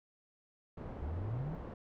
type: low-pass noise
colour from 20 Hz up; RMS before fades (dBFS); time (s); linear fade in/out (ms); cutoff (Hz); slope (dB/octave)
pink; -45; 0.77-1.74; 5; 820; 12
type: exponential sweep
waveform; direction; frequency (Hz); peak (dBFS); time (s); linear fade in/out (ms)
sine; up; 68.8 to 168.7; -36; 1.02-1.55; 0
effects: none